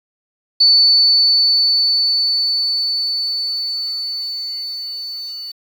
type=tone with level ramp; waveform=sine; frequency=4490 Hz; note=C#8; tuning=21 cents sharp; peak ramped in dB=-7 to -26 dBFS; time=0.6-5.52 s; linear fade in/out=10 ms; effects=7-bit

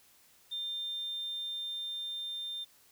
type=tone with level ramp; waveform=triangle; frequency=3600 Hz; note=A7; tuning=39 cents sharp; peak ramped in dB=-31 to -34 dBFS; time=0.51-2.65 s; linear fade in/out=20 ms; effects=tanh soft clip ceiling -32 dBFS + white hiss -63 dBFS RMS until 2.91 s

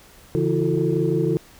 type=tone cluster; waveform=sine; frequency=141.3 / 167.1 / 328.9 / 361.5 / 443.9 Hz; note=C#3 / E3 / E4 / F#4 / A4; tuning=+34 / +24 / -4 / -40 / +15 cents; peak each=-24 dBFS; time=0.35-1.37 s; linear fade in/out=0 ms; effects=tanh soft clip ceiling -8 dBFS + pink hiss -49 dBFS RMS until 1.59 s

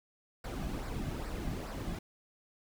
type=noise with flanger; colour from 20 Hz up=brown; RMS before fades=-38 dBFS; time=0.44-1.99 s; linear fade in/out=5 ms; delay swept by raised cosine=0.3 to 2.2 ms; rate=2.4 Hz; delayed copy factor=-0.55; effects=none

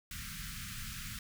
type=band-stop noise; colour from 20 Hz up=pink; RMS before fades=-43 dBFS; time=0.11-1.19 s; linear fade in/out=2 ms; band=220 to 1300 Hz; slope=48 dB/octave; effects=none

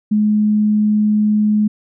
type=tone; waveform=sine; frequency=211.4 Hz; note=G#3; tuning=31 cents sharp; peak=-11 dBFS; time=0.11-1.68 s; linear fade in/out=10 ms; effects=none

